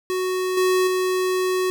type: tone with level steps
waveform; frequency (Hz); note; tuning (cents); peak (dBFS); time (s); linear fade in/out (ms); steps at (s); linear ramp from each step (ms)
square; 370; F#4; 0; -22 / -17 / -20; 0.1-1.7; 0; 0.57 / 0.87; 5
effects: none